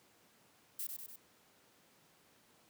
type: noise with echo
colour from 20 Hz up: violet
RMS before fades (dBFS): -40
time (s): 0.79-0.87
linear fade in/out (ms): 5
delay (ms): 97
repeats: 3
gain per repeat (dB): -4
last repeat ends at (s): 1.161
effects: pink hiss -67 dBFS RMS until 2.69 s + high-pass 150 Hz 12 dB/octave